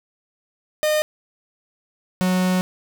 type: tone pair in turn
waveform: 45% pulse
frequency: 611 / 183.82 Hz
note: D#5 / F#3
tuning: -32 / -11 cents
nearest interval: octave + major sixth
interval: 2079 cents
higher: first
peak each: -17 dBFS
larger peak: neither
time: 0.83-1.02 / 2.21-2.61 s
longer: second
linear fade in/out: 0 ms
effects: none